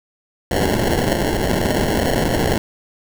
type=noise with sample-and-hold; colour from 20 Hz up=white; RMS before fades=-18 dBFS; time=0.51-2.58 s; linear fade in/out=2 ms; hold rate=1225 Hz; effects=none